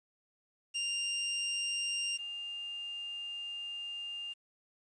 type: tone pair in turn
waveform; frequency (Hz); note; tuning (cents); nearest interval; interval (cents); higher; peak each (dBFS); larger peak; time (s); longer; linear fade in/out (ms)
sawtooth / sine; 2794 / 2806; F7 / F7; 0 / +8; unison; 8; second; -29 / -38; first; 0.74-2.18 / 2.18-4.34; second; 20
effects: resampled to 22050 Hz + 10-bit